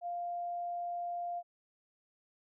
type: tone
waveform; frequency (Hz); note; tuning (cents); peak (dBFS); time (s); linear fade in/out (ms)
sine; 698.5; F5; 0; -35; 0.01-1.43; 50
effects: none